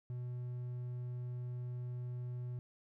triangle tone, 123.3 Hz, B2, 2 cents flat, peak -37 dBFS, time 0.1-2.59 s, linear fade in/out 0 ms, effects none

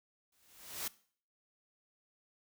white noise with exponential growth, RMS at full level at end -36 dBFS, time 0.32-0.88 s, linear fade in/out 5 ms, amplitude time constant 120 ms, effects noise-tail reverb RT60 0.5 s tail -20 dB re dry

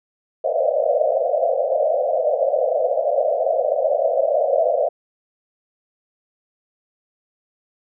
white band-pass noise, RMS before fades -19 dBFS, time 0.44-4.89 s, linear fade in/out 5 ms, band 500 to 690 Hz, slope 96 dB/octave, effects none

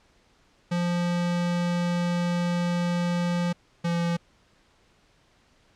square tone pair in turn, 174.61 / 170.92 Hz, F3 / F3, 0 / -37 cents, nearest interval unison, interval 37 cents, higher first, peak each -24 dBFS, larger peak neither, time 0.71-3.53 / 3.84-4.17 s, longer first, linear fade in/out 10 ms, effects pink hiss -62 dBFS RMS until 5.75 s + low-pass 6000 Hz 12 dB/octave

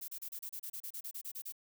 violet noise bursts, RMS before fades -43 dBFS, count 15, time 0.01-1.524 s, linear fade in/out 10 ms, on 72 ms, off 31 ms, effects none

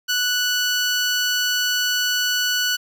15% pulse tone, 1480 Hz, F#6, in tune, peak -12 dBFS, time 0.08-2.77 s, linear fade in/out 20 ms, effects none

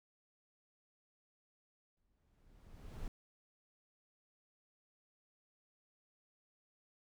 brown noise with exponential growth, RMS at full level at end -43 dBFS, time 1.97-3.08 s, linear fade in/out 1 ms, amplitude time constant 240 ms, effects none

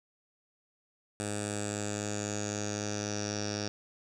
10% pulse tone with low-pass filter sweep, 103.83 Hz, G#2, in tune, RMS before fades -35 dBFS, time 1.2-3.68 s, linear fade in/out 0 ms, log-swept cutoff 8400 to 5400 Hz, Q 8.4, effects none

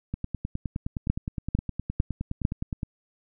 two click trains, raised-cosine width 5 ms, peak -9 / -17 dBFS, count 4 / 27, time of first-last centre 1.1-2.451 / 0.14-2.832 s, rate 2.22 / 9.66 Hz, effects none

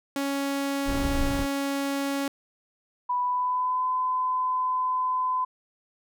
sawtooth tone, 278 Hz, C#4, 5 cents sharp, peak -22 dBFS, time 0.16-2.28 s, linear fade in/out 2 ms
brown noise, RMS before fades -28 dBFS, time 0.85-1.47 s, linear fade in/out 50 ms
sine tone with pitch glide, 987.8 to 1015.6 Hz, B5 to B5, 0 to +48 cents, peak -23 dBFS, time 3.09-5.45 s, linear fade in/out 10 ms, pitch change +48 cents, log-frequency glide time 3.21-3.85 s
effects none

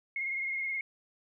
sine tone with vibrato, 2147 Hz, C7, 44 cents sharp, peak -31 dBFS, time 0.16-0.81 s, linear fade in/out 2 ms, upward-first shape triangle, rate 19 Hz, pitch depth 44 cents each way, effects none

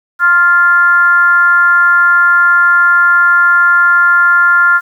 sine tone with frequency modulation, 1396.9 Hz, F6, in tune, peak -5 dBFS, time 0.19-4.81 s, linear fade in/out 50 ms, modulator 337 Hz, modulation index 0.51, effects 7-bit

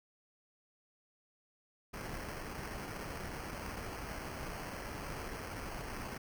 pink noise with sample-and-hold, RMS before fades -43 dBFS, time 1.93-6.18 s, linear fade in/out 10 ms, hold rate 3675 Hz, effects none

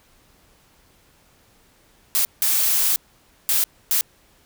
blue noise bursts at uneven times, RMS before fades -19 dBFS, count 4, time 2.15-2.25 / 2.42-2.96 / 3.49-3.64 / 3.91-4.01 s, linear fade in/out 0 ms, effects pink hiss -57 dBFS RMS until 4.45 s

